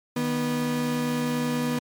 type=tone pair together; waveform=35% pulse; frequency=154.1 / 244.4 Hz; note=D#3 / B3; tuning=-16 / -18 cents; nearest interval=minor sixth; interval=798 cents; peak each=-29 / -23 dBFS; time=0.16-1.79 s; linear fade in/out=5 ms; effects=MP3 96 kbps